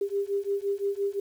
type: beating tone pair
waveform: sine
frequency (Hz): 396.8 / 402.6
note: G4 / G4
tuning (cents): +21 / +46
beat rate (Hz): 5.8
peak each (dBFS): -29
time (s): 0.01-1.2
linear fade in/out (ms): 5
effects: 9-bit